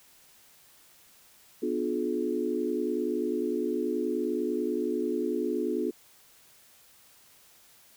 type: chord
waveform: sine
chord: B diminished seventh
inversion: none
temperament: just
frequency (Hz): 246.9 / 296.3 / 355.6 / 426.7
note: B3 / D4 / F4 / Ab4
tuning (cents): 0 / +15 / +31 / +47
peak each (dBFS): -33 / -33 / -31 / -32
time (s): 1.62-5.91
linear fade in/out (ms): 10
effects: white hiss -58 dBFS RMS until 7.96 s